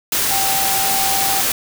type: tone in noise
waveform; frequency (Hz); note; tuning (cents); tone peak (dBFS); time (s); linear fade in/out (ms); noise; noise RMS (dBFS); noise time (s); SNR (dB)
sine; 780; G5; -9; -21; 0.31-1.41; 2; white; -18; 0.12-1.52; -6
effects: none